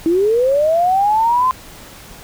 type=linear sweep; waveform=sine; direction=up; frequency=318.2 to 1045 Hz; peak=-11 dBFS; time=0.06-1.51 s; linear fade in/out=0 ms; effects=pink hiss -38 dBFS RMS until 2.23 s